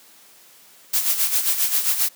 blue noise with tremolo, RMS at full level -18 dBFS, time 0.93-2.09 s, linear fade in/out 10 ms, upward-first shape sine, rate 7.5 Hz, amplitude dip 65%, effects white hiss -50 dBFS RMS until 2.15 s + high-pass 150 Hz 12 dB/octave

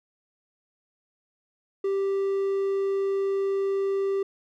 triangle tone, 392 Hz, G4, in tune, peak -21 dBFS, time 1.84-4.23 s, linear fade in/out 5 ms, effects none

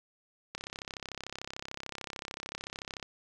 click train, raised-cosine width 0.2 ms, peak -21 dBFS, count 84, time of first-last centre 0.55-3.028 s, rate 33.5 Hz, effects none

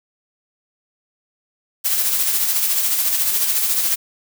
blue noise with tremolo, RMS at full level -17 dBFS, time 1.84-3.96 s, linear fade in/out 20 ms, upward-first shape sine, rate 14 Hz, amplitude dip 40%, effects none

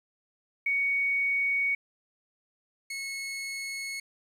sine / sawtooth tone pair in turn, 2235 / 2188 Hz, C#7 / C#7, +14 / -23 cents, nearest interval unison, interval 37 cents, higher first, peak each -24 / -30 dBFS, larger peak first, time 0.66-1.75 / 2.9-4 s, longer second, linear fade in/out 5 ms, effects low-pass 12000 Hz 12 dB/octave + 10-bit

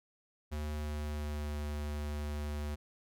square tone with pitch glide, 75.3 to 74.01 Hz, D2 to D2, +44 to +14 cents, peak -36 dBFS, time 0.51-2.76 s, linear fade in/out 20 ms, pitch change -30 cents, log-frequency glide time 0.75-1.56 s, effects none

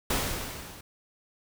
pink noise with level ramp, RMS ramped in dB -26 to -47 dBFS, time 0.1-0.81 s, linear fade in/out 5 ms, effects none

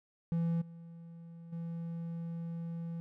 triangle tone with level steps, 167.5 Hz, E3, 28 cents sharp, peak -27 / -45 / -35 dBFS, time 0.32-3 s, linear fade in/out 0 ms, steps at 0.61 / 1.52 s, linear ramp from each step 10 ms, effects none

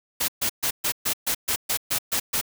white noise bursts, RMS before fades -24 dBFS, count 11, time 0.2-2.413 s, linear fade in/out 10 ms, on 83 ms, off 130 ms, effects none

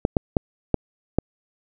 clicks, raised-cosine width 2 ms, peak -4 dBFS, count 5, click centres 0.051 / 0.168 / 0.368 / 0.743 / 1.186 s, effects none

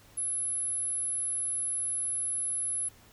sine tone, 10970 Hz, F9, 32 cents flat, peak -29 dBFS, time 0.17-2.89 s, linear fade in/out 10 ms, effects added 108 Hz sine -62 dBFS peak until 3.12 s + pink hiss -58 dBFS RMS until 3.12 s

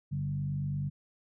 sine tone with frequency modulation, 142.5 Hz, C#3, 48 cents sharp, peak -30 dBFS, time 0.11-0.9 s, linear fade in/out 20 ms, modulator 48.9 Hz, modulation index 0.72, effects none

